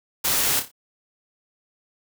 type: noise with echo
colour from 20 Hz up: white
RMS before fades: -22 dBFS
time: 0.24-0.6 s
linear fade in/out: 10 ms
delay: 29 ms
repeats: 4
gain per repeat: -8 dB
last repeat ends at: 0.716 s
effects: none